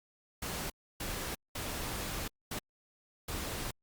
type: noise bursts at uneven times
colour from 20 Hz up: pink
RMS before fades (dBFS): -38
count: 5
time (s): 0.42-0.7 / 1-1.35 / 1.55-2.28 / 2.51-2.59 / 3.28-3.71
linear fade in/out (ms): 5
effects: Opus 48 kbps